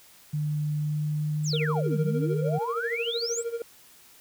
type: tone with pitch glide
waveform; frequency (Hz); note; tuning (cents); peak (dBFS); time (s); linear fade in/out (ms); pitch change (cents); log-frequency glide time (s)
sine; 150 to 152.45; D3 to D#3; +37 to -35; -25; 0.33-2.59; 10; +28; 0.8-1.86
type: exponential two-way sweep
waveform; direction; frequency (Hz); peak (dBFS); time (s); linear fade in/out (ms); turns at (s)
sine; down then up; 8372 to 155.56 to 8372; -29; 1.43-3.44; 50; 2
type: tone with tremolo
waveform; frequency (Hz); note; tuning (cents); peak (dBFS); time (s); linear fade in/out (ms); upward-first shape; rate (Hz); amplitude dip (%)
triangle; 466.2; A#4; 0; -24; 1.53-3.62; 2; sine; 13; 80
effects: white hiss -54 dBFS RMS until 4.2 s